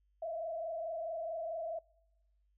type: tone with frequency modulation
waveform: sine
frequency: 659.3 Hz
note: E5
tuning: in tune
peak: -36 dBFS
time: 0.22-1.79 s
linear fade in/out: 5 ms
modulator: 24.6 Hz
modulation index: 1.1
effects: noise-tail reverb RT60 0.9 s tail -26 dB re dry + added 50 Hz sine -70 dBFS peak until 2.57 s